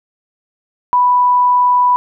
sine tone, 987.8 Hz, B5, in tune, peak -8 dBFS, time 0.93-1.96 s, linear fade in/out 0 ms, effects none

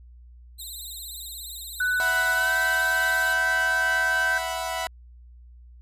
5% pulse tone with vibrato, 3913 Hz, B7, 17 cents flat, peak -28 dBFS, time 0.58-3.34 s, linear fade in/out 20 ms, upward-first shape triangle, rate 17 Hz, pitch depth 140 cents each way
sine tone with pitch glide, 1489 to 1548.6 Hz, F#6 to G6, +11 to -22 cents, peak -21 dBFS, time 1.8-4.38 s, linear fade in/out 5 ms, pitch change +67 cents, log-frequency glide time 2.34-2.51 s
sawtooth chord, E suspended second, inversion none, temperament equal, 659.3 / 740 / 987.8 Hz, E5 / F#5 / B5, 0 / 0 / 0 cents, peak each -28 dBFS, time 2-4.87 s, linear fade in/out 0 ms
effects added 60 Hz sine -45 dBFS peak until 5.81 s + resampled to 32000 Hz

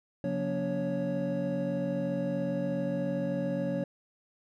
triangle tone cluster, 137.3 / 180.5 / 237.9 / 285.3 / 555 Hz, C#3 / F#3 / A#3 / C#4 / C#5, -16 / -43 / +35 / +50 / +2 cents, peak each -37 / -32 / -35 / -34 / -31 dBFS, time 0.24-3.84 s, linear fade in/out 2 ms, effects none

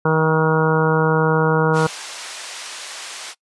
harmonic tone, 158.4 Hz, D#3, 31 cents sharp, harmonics 1 / 2 / 3 / 4 / 5 / 6 / 7 / 8 / 9, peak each -18 / -26 / -18 / -30 / -27 / -23 / -27 / -28 / -23 dBFS, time 0.05-1.87 s, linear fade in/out 5 ms
white band-pass noise, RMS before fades -33 dBFS, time 1.73-3.35 s, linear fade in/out 50 ms, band 630 to 6700 Hz, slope 12 dB/octave
effects noise-tail reverb RT60 0.1 s tail -23 dB re dry + resampled to 24000 Hz

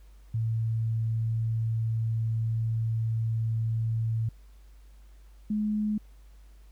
sine tone pair in turn, 112.6 / 211.5 Hz, A2 / G#3, +40 / +32 cents, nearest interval major seventh, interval 1092 cents, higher second, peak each -25 dBFS, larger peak neither, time 0.34-4.29 / 5.5-5.98 s, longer first, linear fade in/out 5 ms, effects added 50 Hz sine -49 dBFS peak until 6.71 s + pink hiss -66 dBFS RMS until 6.71 s

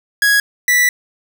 45% pulse tone pair in turn, 1661.2 / 1963.6 Hz, G#6 / B6, 0 / -10 cents, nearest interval minor third, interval 290 cents, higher second, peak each -10 dBFS, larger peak neither, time 0.22-0.4 / 0.68-0.89 s, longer second, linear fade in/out 2 ms, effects none

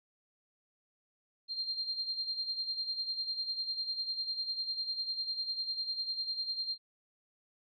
sine tone with tremolo, 4186 Hz, C8, in tune, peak -31 dBFS, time 1.48-6.78 s, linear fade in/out 50 ms, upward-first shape sine, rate 10 Hz, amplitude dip 65%, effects none

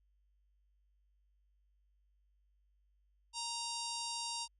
harmonic tone with a mistuned harmonic, 932.3 Hz, A#5, in tune, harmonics 1 / 3 / 4 / 5 / 6 / 7 / 8 / 9 / 10, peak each -44 / -48 / -48 / -44 / -46 / -52 / -48 / -57 / -49 dBFS, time 3.33-4.48 s, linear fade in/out 50 ms, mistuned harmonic 9, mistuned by +18 cents, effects added 50 Hz sine -70 dBFS peak until 4.59 s

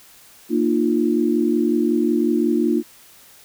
sine chord, Bb suspended fourth, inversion none, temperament equal with one note detuned, 233.1 / 303.7 / 349.2 Hz, Bb3 / Eb4 / F4, 0 / -42 / 0 cents, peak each -20 dBFS, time 0.49-2.83 s, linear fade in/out 50 ms, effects white hiss -48 dBFS RMS until 3.44 s

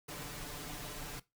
pink noise with comb filter, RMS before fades -44 dBFS, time 0.08-1.2 s, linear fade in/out 10 ms, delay 6.8 ms, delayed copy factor +0.9, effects noise-tail reverb RT60 0.2 s tail -18 dB re dry

